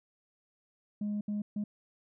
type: tone bursts at uneven times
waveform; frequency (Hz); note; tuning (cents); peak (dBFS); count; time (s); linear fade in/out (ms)
sine; 207.7; G#3; 0; -29; 3; 1.01-1.21 / 1.28-1.42 / 1.56-1.64; 5
effects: tanh soft clip ceiling -29 dBFS